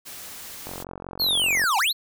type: noise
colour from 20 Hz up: white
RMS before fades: -39 dBFS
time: 0.05-0.84 s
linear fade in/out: 20 ms
type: click train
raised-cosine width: 1 ms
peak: -21 dBFS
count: 45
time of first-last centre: 0.67-1.639 s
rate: 45.4 Hz
type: linear two-way sweep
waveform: square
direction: down then up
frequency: 4435 to 742 to 4435 Hz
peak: -20 dBFS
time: 1.19-1.93 s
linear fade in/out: 20 ms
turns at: 1.78 s
effects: none